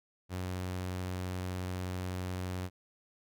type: tone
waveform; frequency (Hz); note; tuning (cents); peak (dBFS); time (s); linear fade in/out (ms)
sawtooth; 91.6; F#2; -17; -31; 0.29-2.7; 50
effects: none